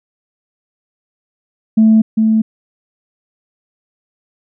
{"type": "tone with echo", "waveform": "sine", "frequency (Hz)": 220, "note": "A3", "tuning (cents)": 0, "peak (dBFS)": -4, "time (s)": [1.77, 2.02], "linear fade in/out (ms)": 10, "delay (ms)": 400, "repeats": 1, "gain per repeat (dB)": -4, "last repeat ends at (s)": 2.42, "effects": ["tanh soft clip ceiling -2 dBFS"]}